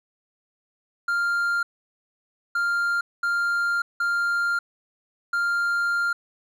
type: tone bursts at uneven times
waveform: triangle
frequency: 1396.9 Hz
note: F6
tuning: in tune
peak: -19 dBFS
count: 5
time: 1.08-1.63 / 2.55-3.01 / 3.23-3.82 / 4-4.59 / 5.33-6.13 s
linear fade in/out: 5 ms
effects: none